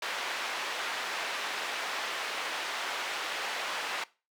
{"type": "band-pass noise", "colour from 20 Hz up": "white", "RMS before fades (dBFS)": -35, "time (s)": [0.02, 4.04], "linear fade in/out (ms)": 5, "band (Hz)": [550, 2700], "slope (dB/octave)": 12, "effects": ["noise-tail reverb RT60 0.3 s tail -20 dB re dry"]}